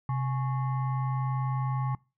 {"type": "tone with frequency modulation", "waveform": "sine", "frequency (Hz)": 130.81, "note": "C3", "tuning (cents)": 0, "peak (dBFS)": -26, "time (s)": [0.09, 1.95], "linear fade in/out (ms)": 2, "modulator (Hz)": 971, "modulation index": 0.54, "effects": ["noise-tail reverb RT60 0.3 s tail -24 dB re dry"]}